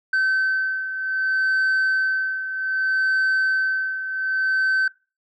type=beating tone pair; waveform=sine; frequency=1537 / 1537.64 Hz; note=G6 / G6; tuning=-35 / -34 cents; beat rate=0.64 Hz; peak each=-18 / -23 dBFS; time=0.13-4.88 s; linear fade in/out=5 ms; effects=noise-tail reverb RT60 0.3 s tail -22 dB re dry + tanh soft clip ceiling -16 dBFS